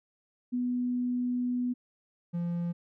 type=tone pair in turn; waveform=sine / triangle; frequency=246.9 / 172.25 Hz; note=B3 / F3; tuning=0 / -24 cents; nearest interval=tritone; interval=624 cents; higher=first; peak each=-27 dBFS; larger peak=neither; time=0.52-1.74 / 2.33-2.73 s; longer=first; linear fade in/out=20 ms; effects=none